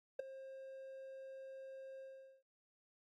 triangle tone with ADSR envelope, 533 Hz, C5, 32 cents sharp, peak -31 dBFS, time 0.19-2.43 s, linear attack 6 ms, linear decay 8 ms, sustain -16 dB, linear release 430 ms, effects AAC 64 kbps

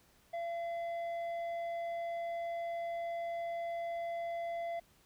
sine tone with tanh clipping, 680 Hz, F5, 46 cents flat, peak -37 dBFS, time 0.33-4.8 s, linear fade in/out 10 ms, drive 7 dB, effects pink hiss -67 dBFS RMS until 5.05 s

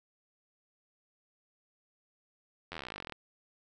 slowing click train, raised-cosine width 0.3 ms, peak -24 dBFS, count 24, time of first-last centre 2.72-3.123 s, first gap 11 ms, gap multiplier 1.04, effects none

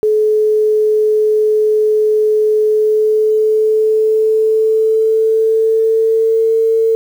sine tone with pitch glide, 428.7 to 449.2 Hz, A4 to A4, -45 to +36 cents, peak -9 dBFS, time 0.03-6.95 s, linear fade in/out 0 ms, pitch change +81 cents, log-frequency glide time 2.64-6.51 s, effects 7-bit

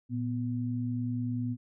sine tone pair together, 116.52 / 246.9 Hz, A#2 / B3, 0 / 0 cents, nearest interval octave + minor second, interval 1300 cents, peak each -32 / -32 dBFS, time 0.09-1.57 s, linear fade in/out 50 ms, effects none

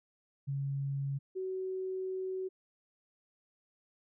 sine tone pair in turn, 138.59 / 375.7 Hz, C#3 / F#4, 0 / +26 cents, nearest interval octave + perfect fourth, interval 1726 cents, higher second, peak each -32 / -34 dBFS, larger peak first, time 0.47-1.19 / 1.35-2.49 s, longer second, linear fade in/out 20 ms, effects none

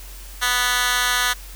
10% pulse tone with high-pass filter, 246.9 Hz, B3, in tune, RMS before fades -20 dBFS, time 0.41-1.34 s, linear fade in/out 20 ms, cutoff 1800 Hz, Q 1.3, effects added 46 Hz sine -36 dBFS peak until 1.55 s + white hiss -42 dBFS RMS until 1.55 s

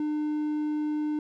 triangle tone, 301.6 Hz, D4, 46 cents sharp, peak -24 dBFS, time 0-1.19 s, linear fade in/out 2 ms, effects none

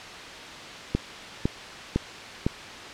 click train, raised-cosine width 3 ms, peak -9 dBFS, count 4, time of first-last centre 0.95-2.465 s, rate 1.98 Hz, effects white hiss -39 dBFS RMS until 2.93 s + low-pass 4000 Hz 12 dB/octave

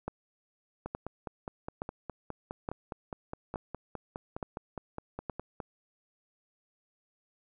two click trains, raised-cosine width 1 ms, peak -23 / -20 dBFS, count 24 / 7, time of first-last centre 0.86-5.602 / 0.08-5.297 s, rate 4.85 / 1.15 Hz, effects none

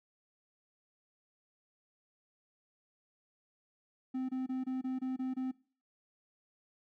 triangle tone bursts, 259.1 Hz, C4, 17 cents flat, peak -31 dBFS, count 8, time 4.14-5.515 s, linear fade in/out 10 ms, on 150 ms, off 25 ms, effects noise-tail reverb RT60 0.4 s tail -20 dB re dry

